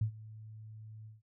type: tone with ADSR envelope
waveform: sine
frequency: 108.9 Hz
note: A2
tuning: 17 cents flat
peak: -27 dBFS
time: 0.01-1.22 s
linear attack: 5 ms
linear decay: 93 ms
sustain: -20 dB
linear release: 160 ms
effects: noise-tail reverb RT60 0.1 s tail -19 dB re dry